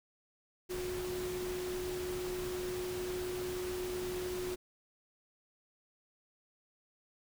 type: tone in noise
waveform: sine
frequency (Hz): 363.5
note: F#4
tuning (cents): -31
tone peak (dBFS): -36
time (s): 0.69-4.56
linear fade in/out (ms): 20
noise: pink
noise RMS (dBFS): -44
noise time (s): 0.69-4.56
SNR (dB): +5
effects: none